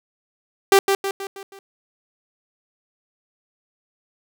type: tone with echo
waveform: sawtooth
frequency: 392 Hz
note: G4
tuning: in tune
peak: -6 dBFS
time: 0.72-0.79 s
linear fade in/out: 2 ms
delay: 160 ms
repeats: 5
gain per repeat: -6 dB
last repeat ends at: 1.59 s
effects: none